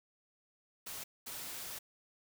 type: noise bursts at uneven times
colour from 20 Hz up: white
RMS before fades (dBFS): -44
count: 2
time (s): 0.86-1.04 / 1.26-1.79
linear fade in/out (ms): 10
effects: none